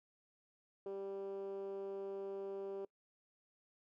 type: tone with band-pass filter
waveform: 10% pulse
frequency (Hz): 196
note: G3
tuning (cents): 0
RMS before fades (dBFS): -44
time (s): 0.86-2.85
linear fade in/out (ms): 2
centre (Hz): 430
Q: 6.4
effects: noise-tail reverb RT60 0.1 s tail -25 dB re dry